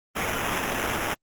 white noise with sample-and-hold, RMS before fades -27 dBFS, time 0.15-1.15 s, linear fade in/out 20 ms, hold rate 4410 Hz, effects Opus 32 kbps

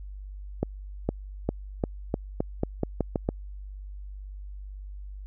accelerating click train, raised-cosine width 2 ms, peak -11 dBFS, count 11, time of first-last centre 0.63-3.289 s, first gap 460 ms, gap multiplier 0.87, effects added 49 Hz sine -37 dBFS peak until 5.26 s

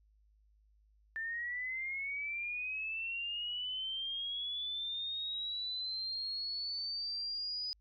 sine linear sweep, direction up, 1775 to 4978 Hz, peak -36 dBFS, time 1.16-7.73 s, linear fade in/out 0 ms, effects added 52 Hz sine -65 dBFS peak until 7.8 s

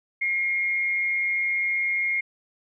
sine tone with amplitude modulation, 2144 Hz, C7, 42 cents sharp, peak -20 dBFS, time 0.21-2.21 s, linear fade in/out 10 ms, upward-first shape sine, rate 197 Hz, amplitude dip 40%, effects none

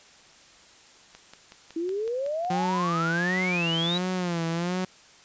click train, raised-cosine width 0.2 ms, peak -27 dBFS, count 14, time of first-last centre 1.15-3.562 s, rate 5.39 Hz
sine exponential sweep, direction up, 320.9 to 3951 Hz, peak -26 dBFS, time 1.76-3.98 s, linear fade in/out 5 ms
sawtooth tone with vibrato, 174.61 Hz, F3, in tune, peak -22 dBFS, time 2.5-4.85 s, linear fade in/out 5 ms, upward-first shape sine, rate 1.4 Hz, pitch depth 100 cents each way
effects white hiss -53 dBFS RMS until 5.24 s + resampled to 16000 Hz

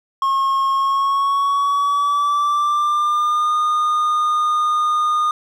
triangle tone with pitch glide, 1083 to 1222.7 Hz, C#6 to D#6, -41 to -31 cents, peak -13 dBFS, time 0.22-5.31 s, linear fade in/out 2 ms, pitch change +210 cents, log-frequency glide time 0.72-3.55 s, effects none

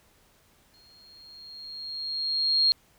sine tone with exponential growth, 4250 Hz, C8, 26 cents sharp, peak -17 dBFS, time 0.74-2.72 s, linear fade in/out 0 ms, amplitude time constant 430 ms, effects pink hiss -62 dBFS RMS until 2.98 s

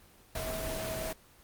sine tone in noise, 644 Hz, E5, 41 cents flat, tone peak -37 dBFS, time 0.35-1.13 s, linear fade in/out 5 ms, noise pink, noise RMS -37 dBFS, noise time 0.35-1.13 s, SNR -3 dB, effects pink hiss -59 dBFS RMS until 1.43 s + Opus 24 kbps

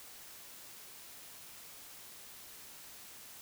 silence, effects white hiss -52 dBFS RMS until 3.41 s

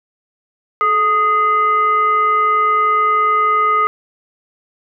sine tone with frequency modulation, 1244.5 Hz, D#6, in tune, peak -11 dBFS, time 0.81-3.87 s, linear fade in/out 0 ms, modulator 813 Hz, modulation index 0.49, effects none

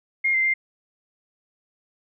sine tone with pitch steps, 2132 / 2082 / 2102 Hz, C7 / C7 / C7, +32 / -9 / +7 cents, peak -18 dBFS, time 0.24-0.54 s, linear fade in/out 10 ms, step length 100 ms, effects none

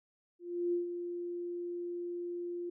sine tone with ADSR envelope, 349.2 Hz, F4, in tune, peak -28 dBFS, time 0.39-2.7 s, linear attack 340 ms, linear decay 130 ms, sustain -8 dB, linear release 8 ms, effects none

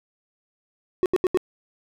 triangle tone bursts, 367.9 Hz, F#4, 10 cents flat, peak -14 dBFS, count 4, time 1.03-1.373 s, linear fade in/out 0 ms, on 28 ms, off 77 ms, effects none

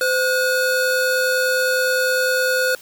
square tone pair together, 513 / 1449.2 Hz, C5 / F#6, -34 / -36 cents, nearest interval octave + tritone, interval 1798 cents, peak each -20 dBFS, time 0.01-2.75 s, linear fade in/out 2 ms, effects white hiss -44 dBFS RMS until 2.81 s

